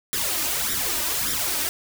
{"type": "noise with flanger", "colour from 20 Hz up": "white", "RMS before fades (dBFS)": -25, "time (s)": [0.13, 1.69], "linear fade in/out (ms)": 0, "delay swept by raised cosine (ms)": [0.54, 3.34], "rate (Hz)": 1.7, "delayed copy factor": 0.75, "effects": []}